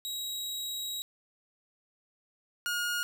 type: tone pair in turn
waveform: sawtooth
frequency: 3834 / 1431.6 Hz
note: A#7 / F6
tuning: +48 / +42 cents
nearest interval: octave + perfect fourth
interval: 1706 cents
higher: first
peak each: -31 / -26 dBFS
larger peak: second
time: 0.05-1.02 / 2.66-3.03 s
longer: first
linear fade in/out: 0 ms
effects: none